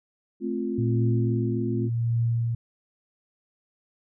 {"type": "chord", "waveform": "sine", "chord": "F major", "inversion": "first", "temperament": "just", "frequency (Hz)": [218.3, 261.9, 349.2], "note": ["A3", "C4", "F4"], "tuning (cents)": [-13, 2, 0], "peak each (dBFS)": -30, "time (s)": [0.4, 1.9], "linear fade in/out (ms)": 50}
{"type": "tone with tremolo", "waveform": "sine", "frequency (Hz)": 116.54, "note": "A#2", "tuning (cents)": 0, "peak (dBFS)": -20, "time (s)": [0.78, 2.55], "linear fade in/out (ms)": 5, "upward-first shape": "triangle", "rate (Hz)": 0.87, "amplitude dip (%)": 65}
{"effects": []}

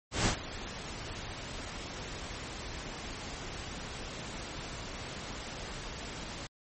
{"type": "noise with ADSR envelope", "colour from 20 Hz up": "pink", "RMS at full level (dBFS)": -26, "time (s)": [0.11, 6.47], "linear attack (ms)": 140, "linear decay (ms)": 110, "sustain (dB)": -15, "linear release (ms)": 4, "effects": ["MP3 32 kbps"]}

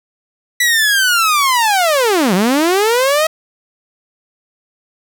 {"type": "linear two-way sweep", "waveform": "sawtooth", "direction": "down then up", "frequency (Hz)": [1975.5, 173.4, 644], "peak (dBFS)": -7, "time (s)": [0.6, 3.27], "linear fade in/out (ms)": 5, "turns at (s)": 2.34, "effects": []}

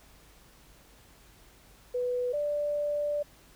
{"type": "tone pair in turn", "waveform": "sine", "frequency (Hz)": [493.9, 587.3], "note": ["B4", "D5"], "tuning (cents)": [0, 0], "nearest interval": "minor third", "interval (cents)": 300, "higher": "second", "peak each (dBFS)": [-27, -27], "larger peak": "neither", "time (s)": [[1.94, 2.33], [2.33, 3.23]], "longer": "second", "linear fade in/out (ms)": 10, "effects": ["added 50 Hz sine -61 dBFS peak until 3.55 s", "pink hiss -58 dBFS RMS until 3.55 s"]}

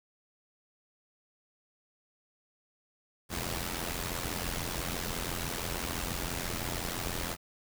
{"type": "noise with amplitude modulation", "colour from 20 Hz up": "pink", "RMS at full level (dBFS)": -32, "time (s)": [3.29, 7.37], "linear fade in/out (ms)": 50, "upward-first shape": "sine", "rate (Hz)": 86, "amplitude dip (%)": 75, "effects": []}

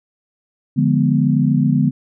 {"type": "chord", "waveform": "sine", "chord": "D diminished seventh", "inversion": "none", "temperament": "equal", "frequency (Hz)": [146.83, 174.61, 207.7, 246.9], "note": ["D3", "F3", "Ab3", "Cb4"], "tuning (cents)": [0, 0, 0, 0], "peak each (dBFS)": [-16, -20, -19, -17], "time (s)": [0.76, 1.91], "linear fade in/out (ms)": 20, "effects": []}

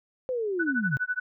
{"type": "linear sweep", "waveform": "sine", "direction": "down", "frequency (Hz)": [523.3, 124.3], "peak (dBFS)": -26, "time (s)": [0.29, 0.97], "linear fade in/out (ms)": 0}
{"type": "tone with tremolo", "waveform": "sine", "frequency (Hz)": 1489, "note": "F#6", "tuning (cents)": 11, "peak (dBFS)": -23, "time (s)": [0.59, 1.2], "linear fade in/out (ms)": 10, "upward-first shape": "sine", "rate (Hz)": 12, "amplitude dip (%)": 100}
{"effects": []}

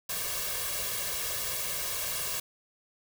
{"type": "noise with comb filter", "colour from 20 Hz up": "white", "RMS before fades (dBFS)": -33, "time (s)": [0.09, 2.4], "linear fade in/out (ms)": 5, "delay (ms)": 1.8, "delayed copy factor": 0.8, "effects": []}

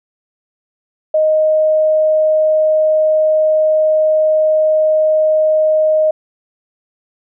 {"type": "tone", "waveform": "sine", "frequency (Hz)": 622.3, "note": "D#5", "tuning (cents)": 0, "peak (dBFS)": -9, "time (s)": [1.14, 6.11], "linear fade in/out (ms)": 5, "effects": []}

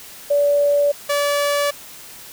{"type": "tone pair in turn", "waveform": ["sine", "sawtooth"], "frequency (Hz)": [576, 576], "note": ["D5", "D5"], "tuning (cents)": [-34, -34], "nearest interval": "unison", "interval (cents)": 0, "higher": "neither", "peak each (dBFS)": -13, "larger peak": "neither", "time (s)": [[0.3, 0.92], [1.09, 1.71]], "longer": "neither", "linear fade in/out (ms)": 10, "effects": ["white hiss -39 dBFS RMS until 2.32 s"]}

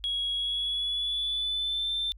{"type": "tone with pitch glide", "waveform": "sine", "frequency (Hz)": [3322, 3560], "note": ["G#7", "A7"], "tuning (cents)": [0, 20], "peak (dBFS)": -26, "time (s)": [0.04, 2.12], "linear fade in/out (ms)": 0, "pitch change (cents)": 120, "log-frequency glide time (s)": [0.34, 1.92], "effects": ["tanh soft clip ceiling -23 dBFS", "added 50 Hz sine -46 dBFS peak until 2.17 s"]}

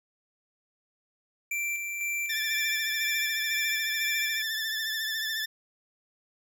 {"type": "tone with tremolo", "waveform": "square", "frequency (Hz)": 2349, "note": "D7", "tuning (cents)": 0, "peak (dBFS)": -29, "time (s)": [1.51, 4.42], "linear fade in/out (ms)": 5, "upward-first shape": "square", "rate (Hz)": 2, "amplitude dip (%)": 35}
{"type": "tone with vibrato", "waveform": "20% pulse", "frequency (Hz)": 1760, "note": "A6", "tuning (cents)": 0, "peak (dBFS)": -24, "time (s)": [2.29, 5.46], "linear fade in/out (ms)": 10, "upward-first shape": "triangle", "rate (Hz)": 14, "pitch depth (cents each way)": 53}
{"effects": []}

